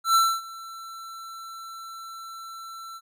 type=tone with ADSR envelope; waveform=square; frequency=1340 Hz; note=E6; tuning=28 cents sharp; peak=-16 dBFS; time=0.04-3.01 s; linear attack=110 ms; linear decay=260 ms; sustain=-22 dB; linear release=47 ms; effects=none